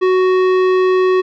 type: tone with tanh clipping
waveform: sine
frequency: 371.2 Hz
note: F#4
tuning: 6 cents sharp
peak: -12 dBFS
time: 0.01-1.22 s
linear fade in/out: 20 ms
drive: 15 dB
effects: none